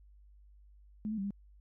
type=tone with pitch steps; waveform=sine; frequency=213.1 / 219.2 / 195.1 / 200.9 Hz; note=G#3 / A3 / G3 / G3; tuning=+45 / -6 / -8 / +43 cents; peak=-33 dBFS; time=1.05-1.306 s; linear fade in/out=0 ms; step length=64 ms; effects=added 50 Hz sine -56 dBFS peak until 1.6 s